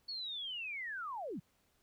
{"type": "linear sweep", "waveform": "sine", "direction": "down", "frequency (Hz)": [4449, 132.3], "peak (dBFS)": -39, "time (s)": [0.08, 1.4], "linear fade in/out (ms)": 10, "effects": ["pink hiss -74 dBFS RMS until 1.82 s"]}